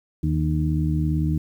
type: harmonic tone with a mistuned harmonic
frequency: 77.78 Hz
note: D#2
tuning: in tune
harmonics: 1 / 2 / 3 / 4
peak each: -24 / -22 / -32 / -27 dBFS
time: 0.23-1.38 s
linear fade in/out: 5 ms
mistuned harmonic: 4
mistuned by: -34 cents
effects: 9-bit